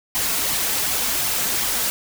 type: noise with flanger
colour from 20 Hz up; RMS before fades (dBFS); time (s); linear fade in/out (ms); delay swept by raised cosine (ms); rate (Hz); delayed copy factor
white; -22; 0.15-1.9; 0; 0.93 to 4.63; 2.7; +0.5
effects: none